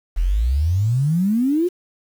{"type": "exponential sweep", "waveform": "sine", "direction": "up", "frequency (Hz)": [38.89, 370], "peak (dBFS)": -15, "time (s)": [0.16, 1.69], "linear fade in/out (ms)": 20, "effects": ["7-bit"]}